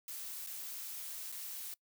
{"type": "noise with dropouts", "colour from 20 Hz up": "blue", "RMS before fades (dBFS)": -44, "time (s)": [0.08, 1.74], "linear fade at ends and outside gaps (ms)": 2, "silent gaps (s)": [[0.465, 0.47], [1.319, 1.323]], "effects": ["noise-tail reverb RT60 0.1 s tail -23 dB re dry"]}